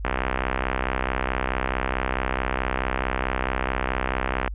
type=click train; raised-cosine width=0.5 ms; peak=-8 dBFS; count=287; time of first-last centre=0.05-4.477 s; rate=64.6 Hz; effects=added 50 Hz sine -29 dBFS peak until 4.54 s + resampled to 8000 Hz